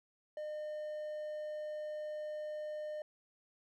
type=tone; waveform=triangle; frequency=607 Hz; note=D#5; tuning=43 cents flat; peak=-37 dBFS; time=0.37-3.02 s; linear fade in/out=2 ms; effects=none